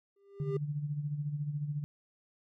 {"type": "tone with exponential growth", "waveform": "triangle", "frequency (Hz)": 398.6, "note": "G4", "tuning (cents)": 29, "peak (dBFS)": -27, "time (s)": [0.16, 0.57], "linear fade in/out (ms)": 5, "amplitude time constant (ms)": 89}
{"type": "tone with tremolo", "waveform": "sine", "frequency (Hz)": 146.83, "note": "D3", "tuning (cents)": 0, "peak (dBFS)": -30, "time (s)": [0.4, 1.84], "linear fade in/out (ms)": 0, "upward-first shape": "sine", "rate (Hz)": 14, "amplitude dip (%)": 60}
{"effects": []}